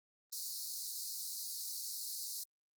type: high-pass noise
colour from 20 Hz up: pink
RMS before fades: -42 dBFS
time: 0.32-2.44 s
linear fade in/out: 10 ms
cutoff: 4100 Hz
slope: 96 dB/octave
effects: Opus 24 kbps